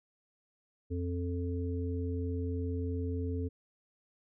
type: harmonic tone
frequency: 87.7 Hz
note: F2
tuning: 8 cents sharp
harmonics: 1 / 3 / 5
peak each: -33 / -38 / -40 dBFS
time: 0.9-3.49 s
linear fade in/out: 20 ms
effects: none